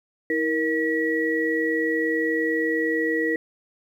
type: tone cluster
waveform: sine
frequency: 320.5 / 469.2 / 1927 Hz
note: E4 / A#4 / B6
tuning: -49 / +11 / -43 cents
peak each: -25 dBFS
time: 0.3-3.36 s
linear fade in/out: 2 ms
effects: 9-bit